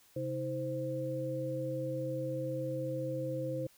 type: tone cluster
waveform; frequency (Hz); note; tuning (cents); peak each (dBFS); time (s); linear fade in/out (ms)
sine; 134.1 / 319.9 / 520; C3 / D#4 / C5; +43 / +48 / -11; -38 / -40 / -36; 0.16-3.67; 5
effects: white hiss -64 dBFS RMS until 3.77 s